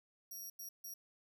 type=tone bursts at uneven times; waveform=10% pulse; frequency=5670 Hz; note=F8; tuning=25 cents sharp; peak=-40 dBFS; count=3; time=0.31-0.5 / 0.59-0.69 / 0.84-0.94 s; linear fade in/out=5 ms; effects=none